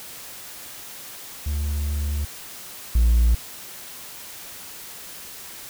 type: tone pair in turn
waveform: triangle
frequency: 73.42 / 57.87 Hz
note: D2 / A#1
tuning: 0 / -12 cents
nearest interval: major third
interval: 412 cents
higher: first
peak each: -20 / -11 dBFS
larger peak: second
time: 1.46-2.25 / 2.95-3.35 s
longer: first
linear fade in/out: 5 ms
effects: tanh soft clip ceiling -8 dBFS + white hiss -39 dBFS RMS until 5.69 s